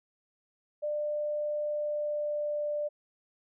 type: tone with pitch glide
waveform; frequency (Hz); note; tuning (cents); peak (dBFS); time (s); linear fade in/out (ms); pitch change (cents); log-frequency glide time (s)
sine; 596 to 592.2; D5 to D5; +25 to +14; -29; 0.82-2.89; 20; -11; 1.66-2.68
effects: none